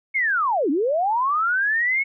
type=linear two-way sweep; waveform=sine; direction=down then up; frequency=2217 to 260 to 2217 Hz; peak=-18 dBFS; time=0.14-2.04 s; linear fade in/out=20 ms; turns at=0.7 s; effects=none